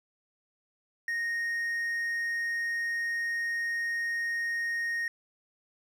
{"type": "tone", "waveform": "triangle", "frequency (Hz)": 1860, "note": "A#6", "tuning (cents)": -4, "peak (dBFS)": -27, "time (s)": [1.08, 5.08], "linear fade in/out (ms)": 2, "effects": []}